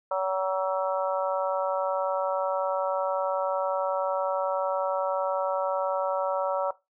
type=harmonic tone; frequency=189.1 Hz; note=F#3; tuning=38 cents sharp; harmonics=3 / 4 / 5 / 6 / 7; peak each=-27 / -34 / -30 / -36 / -33 dBFS; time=0.11-6.71 s; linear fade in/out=5 ms; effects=noise-tail reverb RT60 0.2 s tail -17 dB re dry